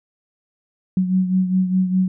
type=beating tone pair; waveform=sine; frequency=185 / 189.9 Hz; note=F#3 / F#3; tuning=0 / +45 cents; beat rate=4.9 Hz; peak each=-16 / -23 dBFS; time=0.97-2.08 s; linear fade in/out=2 ms; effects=none